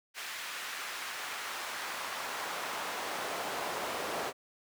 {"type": "noise with high-pass filter sweep", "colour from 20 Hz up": "brown", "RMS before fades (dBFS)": -38, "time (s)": [0.14, 4.33], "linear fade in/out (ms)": 50, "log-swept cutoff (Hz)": [1900, 560], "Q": 0.94, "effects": []}